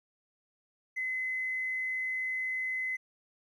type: tone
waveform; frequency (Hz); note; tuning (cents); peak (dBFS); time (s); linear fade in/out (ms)
triangle; 2037; C7; -47; -27; 0.96-2.97; 20
effects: tanh soft clip ceiling -29 dBFS